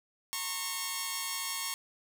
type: tone cluster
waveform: 5% pulse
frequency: 916 / 1041 / 1098 Hz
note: A#5 / C6 / C#6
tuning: -31 / -9 / -17 cents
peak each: -27 / -32 / -23 dBFS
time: 0.33-1.74 s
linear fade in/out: 0 ms
effects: none